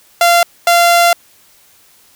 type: tone bursts at uneven times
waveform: sawtooth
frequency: 690 Hz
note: F5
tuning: 21 cents flat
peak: -3 dBFS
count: 2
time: 0.21-0.43 / 0.67-1.13 s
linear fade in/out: 2 ms
effects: white hiss -48 dBFS RMS until 2.15 s